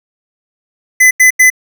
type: tone bursts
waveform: square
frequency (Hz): 2016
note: B6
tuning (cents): +35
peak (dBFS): -4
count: 3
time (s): 1-1.502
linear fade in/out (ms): 10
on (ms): 110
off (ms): 86
effects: none